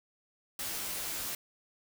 white noise with comb filter, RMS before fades -37 dBFS, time 0.59-1.35 s, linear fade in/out 2 ms, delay 14 ms, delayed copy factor -1, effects none

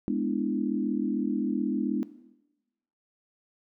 sine chord, E dominant seventh, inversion first, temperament equal, 207.7 / 246.9 / 293.7 / 329.6 Hz, G#3 / B3 / D4 / E4, 0 / 0 / 0 / 0 cents, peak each -30 / -30 / -30 / -34 dBFS, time 0.08-2.03 s, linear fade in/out 0 ms, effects noise-tail reverb RT60 1.0 s tail -17 dB re dry

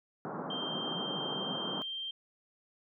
pink band-pass noise, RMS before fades -39 dBFS, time 0.25-1.82 s, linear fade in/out 0 ms, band 150 to 1400 Hz, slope 48 dB/octave
sine tone, 3160 Hz, G7, 13 cents sharp, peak -36 dBFS, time 0.5-2.11 s, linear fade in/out 5 ms
effects none

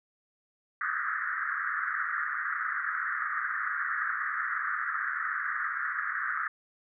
pink band-pass noise, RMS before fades -32 dBFS, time 0.81-6.48 s, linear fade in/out 2 ms, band 1200 to 1900 Hz, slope 96 dB/octave, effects none

